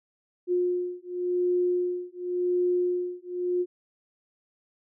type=beating tone pair; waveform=sine; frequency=357.1 / 358.01 Hz; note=F4 / F4; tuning=+39 / +43 cents; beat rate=0.91 Hz; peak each=-27 dBFS; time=0.47-3.66 s; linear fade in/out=50 ms; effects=none